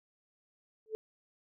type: tone with exponential growth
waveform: sine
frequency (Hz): 437.3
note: A4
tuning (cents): -11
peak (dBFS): -29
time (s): 0.86-0.95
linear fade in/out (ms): 0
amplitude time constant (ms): 19
effects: none